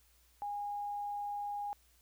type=tone; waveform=sine; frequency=819 Hz; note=G#5; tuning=24 cents flat; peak=-36 dBFS; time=0.42-1.73 s; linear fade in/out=0 ms; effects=added 60 Hz sine -68 dBFS peak until 2.01 s + white hiss -69 dBFS RMS until 2.01 s